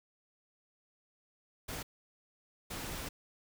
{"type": "noise bursts at uneven times", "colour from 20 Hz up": "pink", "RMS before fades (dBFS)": -41, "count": 2, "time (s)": [[1.68, 1.83], [2.7, 3.09]], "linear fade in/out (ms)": 10, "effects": []}